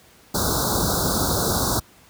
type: band-stop noise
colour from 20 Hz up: pink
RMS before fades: -21 dBFS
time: 0.34-1.8 s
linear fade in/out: 10 ms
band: 1500 to 3700 Hz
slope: 96 dB/octave
effects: pink hiss -52 dBFS RMS until 2.09 s + high-pass 60 Hz 12 dB/octave